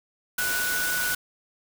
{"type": "tone in noise", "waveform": "sine", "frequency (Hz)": 1478, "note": "F#6", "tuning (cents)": -2, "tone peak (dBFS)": -26, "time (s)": [0.38, 1.15], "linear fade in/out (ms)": 5, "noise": "white", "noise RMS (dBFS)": -29, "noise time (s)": [0.38, 1.15], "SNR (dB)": 0, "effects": []}